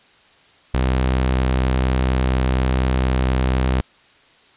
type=tone with vibrato; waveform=sawtooth; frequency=64.2 Hz; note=C2; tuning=32 cents flat; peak=-12 dBFS; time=0.74-3.81 s; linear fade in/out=0 ms; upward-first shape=sine; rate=11 Hz; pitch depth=9 cents each way; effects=white hiss -52 dBFS RMS until 4.56 s + resampled to 8000 Hz